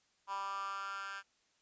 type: tone with high-pass filter sweep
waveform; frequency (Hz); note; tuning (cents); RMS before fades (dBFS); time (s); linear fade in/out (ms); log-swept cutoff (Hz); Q
10% pulse; 196.7; G3; +6; -41; 0.27-1.23; 50; 990 to 1600; 5.8
effects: white hiss -74 dBFS RMS until 1.61 s + resampled to 16000 Hz